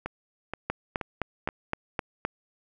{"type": "two click trains", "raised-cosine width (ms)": 0.5, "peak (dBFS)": [-12, -17], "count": [7, 4], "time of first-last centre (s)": [[0.7, 2.25], [0.06, 1.489]], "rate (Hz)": [3.87, 2.1], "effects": []}